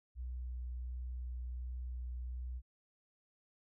sine tone with vibrato, 61.74 Hz, B1, in tune, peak -39 dBFS, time 0.15-2.62 s, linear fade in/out 50 ms, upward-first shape sine, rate 1.4 Hz, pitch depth 10 cents each way, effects none

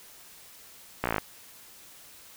slowing click train, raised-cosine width 0.5 ms, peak -11 dBFS, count 9, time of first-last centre 1.04-1.182 s, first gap 16 ms, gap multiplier 1.03, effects white hiss -51 dBFS RMS until 2.36 s

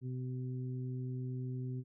harmonic tone, 127.3 Hz, C3, 47 cents flat, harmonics 1 / 2 / 3, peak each -37 / -45 / -50 dBFS, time 0.01-1.84 s, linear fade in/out 50 ms, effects none

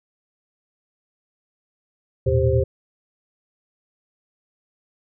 sine tone cluster, 79.5 / 112.4 / 122.2 / 393.5 / 525 Hz, D#2 / A2 / B2 / G4 / C5, +38 / +37 / -18 / +7 / +6 cents, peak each -22 dBFS, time 2.26-2.64 s, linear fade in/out 10 ms, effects none

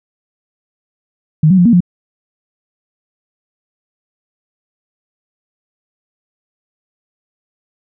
sine tone with pitch steps, 155.1 / 188.4 / 176.2 / 235.8 / 177.1 Hz, D#3 / F#3 / F3 / A#3 / F3, -5 / +32 / +16 / +20 / +24 cents, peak -5 dBFS, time 1.43-1.805 s, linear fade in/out 5 ms, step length 75 ms, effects none

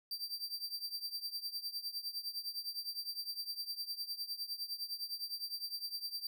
45% pulse tone with tremolo, 4689 Hz, D8, 4 cents flat, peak -35 dBFS, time 0.11-6.27 s, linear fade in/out 2 ms, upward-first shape triangle, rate 9.8 Hz, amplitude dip 90%, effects none

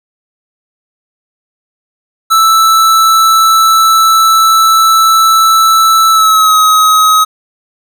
square tone with pitch glide, 1318.5 to 1269.2 Hz, E6 to D#6, 0 to +34 cents, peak -5 dBFS, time 2.3-7.25 s, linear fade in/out 20 ms, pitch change -66 cents, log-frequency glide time 6.1-6.55 s, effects none

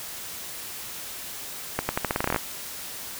accelerating click train, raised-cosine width 0.5 ms, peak -8 dBFS, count 13, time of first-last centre 1.79-2.362 s, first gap 100 ms, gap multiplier 0.85, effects white hiss -37 dBFS RMS until 3.19 s

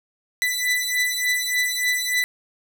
sawtooth beating tone pair, 1987 / 1990.4 Hz, B6 / B6, +10 / +13 cents, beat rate 3.4 Hz, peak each -20 / -20 dBFS, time 0.42-2.24 s, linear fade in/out 0 ms, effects none

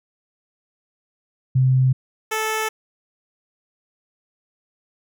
sine / 10% pulse tone pair in turn, 130 / 437.3 Hz, C3 / A4, -11 / -11 cents, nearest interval octave + major sixth, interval 2100 cents, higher second, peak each -13 dBFS, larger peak neither, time 1.55-1.93 / 2.31-2.69 s, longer neither, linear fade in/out 10 ms, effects none

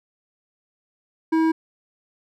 triangle tone with hard clipping, 322.4 Hz, E4, 38 cents flat, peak -18 dBFS, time 1.32-1.52 s, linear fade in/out 10 ms, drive 14 dB, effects none

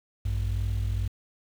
triangle ring-modulated tone, 77.2 Hz, D#2, 13 cents flat, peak -19 dBFS, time 0.25-1.08 s, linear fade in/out 5 ms, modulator 21.1 Hz, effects tanh soft clip ceiling -19 dBFS + 8-bit

